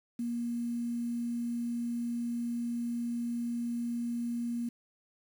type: tone with quantisation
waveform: sine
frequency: 236.9 Hz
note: A#3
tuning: 28 cents sharp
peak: -31 dBFS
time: 0.19-4.69 s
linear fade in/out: 5 ms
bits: 9
effects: none